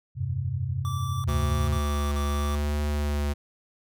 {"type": "chord", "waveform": "sine", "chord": "F suspended second", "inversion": "none", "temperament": "equal with one note detuned", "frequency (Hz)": [85.51, 98, 130.81], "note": ["F2", "G2", "C3"], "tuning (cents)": [-36, 0, 0], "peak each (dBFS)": [-33, -30, -29], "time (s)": [0.15, 1.81], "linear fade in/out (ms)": 50}
{"type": "tone bursts", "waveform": "square", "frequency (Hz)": 1164, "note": "D6", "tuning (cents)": -16, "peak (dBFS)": -35, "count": 4, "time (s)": [0.85, 2.551], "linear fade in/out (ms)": 0, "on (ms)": 390, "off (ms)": 47}
{"type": "tone with vibrato", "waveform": "square", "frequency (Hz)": 73, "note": "D2", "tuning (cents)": -10, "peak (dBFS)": -25, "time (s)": [1.27, 3.34], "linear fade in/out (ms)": 20, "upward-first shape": "triangle", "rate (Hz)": 0.8, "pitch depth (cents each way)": 24}
{"effects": []}